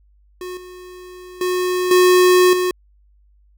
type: tone with level steps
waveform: square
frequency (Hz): 363.6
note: F#4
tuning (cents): -30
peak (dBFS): -28 / -36 / -18 / -10 / -17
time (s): 0.41-2.71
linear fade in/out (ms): 2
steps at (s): 0.57 / 1.41 / 1.91 / 2.53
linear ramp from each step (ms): 2
effects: added 50 Hz sine -51 dBFS peak until 3.57 s